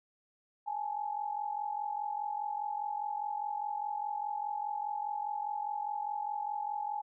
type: tone pair together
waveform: sine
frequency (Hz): 826 / 870.9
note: G#5 / A5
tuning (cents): -10 / -18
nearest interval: minor second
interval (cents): 92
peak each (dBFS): -35 / -38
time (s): 0.66-7.02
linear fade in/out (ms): 20
effects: none